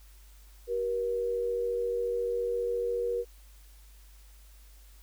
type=tone pair together; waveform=sine; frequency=382.6 / 477 Hz; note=G4 / A#4; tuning=-42 / +40 cents; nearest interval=major third; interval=382 cents; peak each=-36 / -28 dBFS; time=0.67-3.25 s; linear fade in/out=50 ms; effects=added 50 Hz sine -51 dBFS peak until 5.02 s + white hiss -61 dBFS RMS until 5.02 s